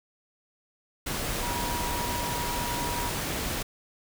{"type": "tone in noise", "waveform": "sine", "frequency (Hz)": 960, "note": "B5", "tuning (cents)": -49, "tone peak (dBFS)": -33, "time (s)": [1.42, 3.1], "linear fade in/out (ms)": 10, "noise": "pink", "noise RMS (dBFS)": -31, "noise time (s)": [1.06, 3.63], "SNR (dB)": -5, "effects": []}